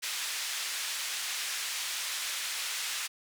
pink band-pass noise, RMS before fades -35 dBFS, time 0.02-3.08 s, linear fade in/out 20 ms, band 2100 to 10000 Hz, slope 12 dB/octave, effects none

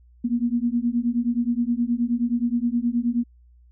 sine beating tone pair, 233.7 / 243.2 Hz, A#3 / B3, +5 / -26 cents, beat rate 9.5 Hz, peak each -23 dBFS, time 0.24-3.24 s, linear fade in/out 10 ms, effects added 60 Hz sine -50 dBFS peak until 3.71 s

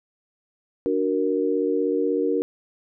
sine chord, D augmented, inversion none, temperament equal, 293.7 / 370 / 466.2 Hz, D4 / F#4 / A#4, 0 / 0 / 0 cents, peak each -25 / -25 / -23 dBFS, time 0.86-2.42 s, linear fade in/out 0 ms, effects none

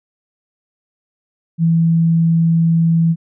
sine tone, 165.3 Hz, E3, 5 cents sharp, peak -10 dBFS, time 1.58-3.16 s, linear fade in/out 50 ms, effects none

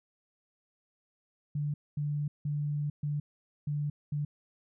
sine tone bursts at uneven times, 146.83 Hz, D3, in tune, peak -29 dBFS, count 6, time 1.55-1.74 / 1.97-2.28 / 2.45-2.9 / 3.03-3.2 / 3.67-3.9 / 4.12-4.25 s, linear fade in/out 5 ms, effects none

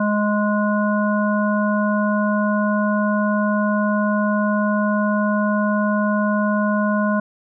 harmonic tone, 208.6 Hz, G#3, 8 cents sharp, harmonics 1 / 3 / 5 / 7, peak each -18 / -23 / -25 / -26 dBFS, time 0-7.2 s, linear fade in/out 5 ms, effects none

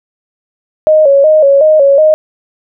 sine tone with vibrato, 587 Hz, D5, 1 cent flat, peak -3 dBFS, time 0.87-2.14 s, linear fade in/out 0 ms, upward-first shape square, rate 2.7 Hz, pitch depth 96 cents each way, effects none

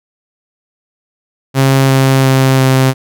sawtooth tone with pitch steps, 134.8 / 133.79 / 132.79 / 131.8 Hz, C#3 / C3 / C3 / C3, -48 / +39 / +26 / +13 cents, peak -3 dBFS, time 1.54-2.94 s, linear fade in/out 50 ms, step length 350 ms, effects none

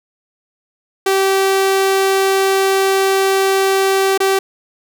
sawtooth tone with dropouts, 386.9 Hz, G4, 23 cents flat, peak -8 dBFS, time 1.06-4.39 s, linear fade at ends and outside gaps 5 ms, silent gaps 4.177-4.202 s, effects none

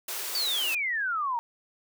white high-pass noise, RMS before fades -34 dBFS, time 0.08-0.75 s, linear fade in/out 5 ms, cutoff 310 Hz, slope 96 dB/octave
sine exponential sweep, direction down, 4685 to 913 Hz, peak -26 dBFS, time 0.35-1.39 s, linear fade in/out 0 ms
effects none

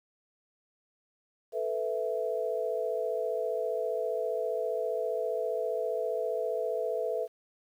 sine chord, A suspended second, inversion none, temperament just, 440 / 495 / 660 Hz, A4 / B4 / E5, 0 / +4 / +2 cents, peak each -33 dBFS, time 1.52-7.28 s, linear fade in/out 50 ms, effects 10-bit

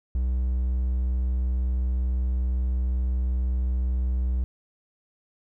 triangle tone, 62.7 Hz, B1, 27 cents sharp, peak -20 dBFS, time 0.15-4.44 s, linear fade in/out 0 ms, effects none

